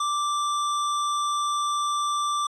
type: tone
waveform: square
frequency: 1174.7 Hz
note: D6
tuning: in tune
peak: -24 dBFS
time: 0-2.47 s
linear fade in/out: 5 ms
effects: resampled to 22050 Hz